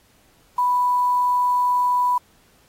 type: tone with quantisation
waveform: sine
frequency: 987.8 Hz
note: B5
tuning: in tune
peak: -16 dBFS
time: 0.58-2.18 s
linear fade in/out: 5 ms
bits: 7
effects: pink hiss -58 dBFS RMS until 2.68 s + AAC 48 kbps